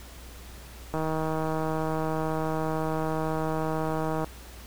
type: click train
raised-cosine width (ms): 1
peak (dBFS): -16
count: 523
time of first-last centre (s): 0.94-4.244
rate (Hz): 158
effects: added 60 Hz sine -44 dBFS peak until 4.66 s + pink hiss -48 dBFS RMS until 4.66 s